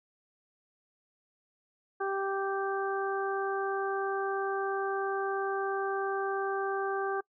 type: harmonic tone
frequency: 391 Hz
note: G4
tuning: 4 cents flat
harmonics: 1 / 2 / 3 / 4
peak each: -32 / -35 / -37 / -38 dBFS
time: 2-7.21 s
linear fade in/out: 10 ms
effects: noise-tail reverb RT60 0.1 s tail -24 dB re dry